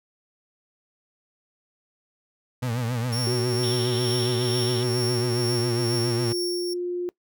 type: tone with vibrato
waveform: 35% pulse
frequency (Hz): 120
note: B2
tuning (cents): -49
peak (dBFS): -23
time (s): 2.62-6.33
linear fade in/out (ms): 10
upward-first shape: triangle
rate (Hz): 7.3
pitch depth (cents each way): 130
type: tone with tremolo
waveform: sawtooth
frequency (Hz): 5490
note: F8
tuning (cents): -31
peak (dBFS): -25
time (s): 3.12-6.74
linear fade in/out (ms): 10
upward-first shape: triangle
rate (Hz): 2.2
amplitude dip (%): 50
type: tone with pitch glide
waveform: sine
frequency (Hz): 370 to 354.5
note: F#4 to F4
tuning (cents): 0 to +26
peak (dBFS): -25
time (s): 3.27-7.09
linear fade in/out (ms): 0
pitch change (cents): -74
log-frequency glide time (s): 5-5.87
type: band-pass noise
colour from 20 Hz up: pink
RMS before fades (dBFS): -37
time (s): 3.63-4.83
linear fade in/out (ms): 0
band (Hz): 3000 to 3800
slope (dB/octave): 96
effects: noise-tail reverb RT60 0.1 s tail -22 dB re dry